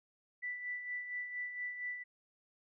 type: tone with tremolo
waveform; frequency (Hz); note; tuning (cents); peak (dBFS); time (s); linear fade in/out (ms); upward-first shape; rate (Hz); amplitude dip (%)
sine; 1975.5; B6; 0; -36; 0.42-2.04; 20; sine; 4.3; 55
effects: none